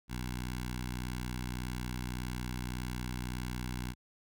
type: tone with notch filter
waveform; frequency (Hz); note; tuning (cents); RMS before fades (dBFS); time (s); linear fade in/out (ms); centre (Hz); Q
10% pulse; 61.74; B1; 0; -38; 0.08-3.95; 50; 490; 0.56
effects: none